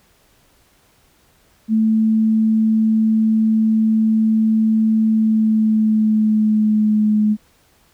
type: tone with pitch glide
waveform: sine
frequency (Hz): 220 to 212.3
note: A3 to G#3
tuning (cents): 0 to +38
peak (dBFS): -12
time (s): 1.68-7.37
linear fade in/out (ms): 50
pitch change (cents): -62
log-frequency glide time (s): 5.1-7.2
effects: pink hiss -56 dBFS RMS until 7.93 s